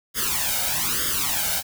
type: noise with flanger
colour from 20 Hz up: white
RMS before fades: -24 dBFS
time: 0.14-1.63 s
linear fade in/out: 50 ms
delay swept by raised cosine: 0.59 to 1.37 ms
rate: 1.1 Hz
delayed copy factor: +0.85
effects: none